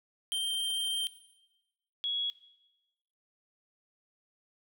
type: tone pair in turn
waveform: square / sine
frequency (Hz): 3153 / 3340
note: G7 / G#7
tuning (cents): +9 / +9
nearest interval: minor second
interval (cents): 100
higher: second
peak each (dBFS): -30 / -30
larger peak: neither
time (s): 0.32-1.07 / 2.04-2.3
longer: first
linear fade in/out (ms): 0
effects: noise-tail reverb RT60 1.0 s tail -17 dB re dry